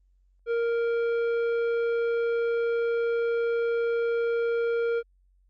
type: tone with tanh clipping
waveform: sine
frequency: 466.2 Hz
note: A#4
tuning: in tune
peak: -25 dBFS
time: 0.46-5.03 s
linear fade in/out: 50 ms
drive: 10 dB
effects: added 46 Hz sine -60 dBFS peak until 5.49 s + Opus 32 kbps